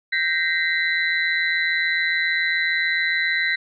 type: tone cluster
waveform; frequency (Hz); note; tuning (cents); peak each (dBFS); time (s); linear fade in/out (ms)
sine; 1565 / 1881 / 2048 / 3979; G6 / A#6 / C7 / B7; -3 / +15 / -38 / +12; -26 / -23 / -23 / -28; 0.12-3.56; 10
effects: none